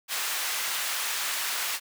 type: high-pass noise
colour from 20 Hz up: pink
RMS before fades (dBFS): -30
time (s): 0.08-1.8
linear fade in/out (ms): 50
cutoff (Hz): 1300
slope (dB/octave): 12
effects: none